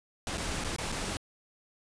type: noise with dropouts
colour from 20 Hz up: pink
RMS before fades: -34 dBFS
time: 0.27-1.17 s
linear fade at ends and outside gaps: 1 ms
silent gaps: 0.374-0.379 / 0.64-0.645 / 0.763-0.784 / 0.919-0.923 s
effects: resampled to 22050 Hz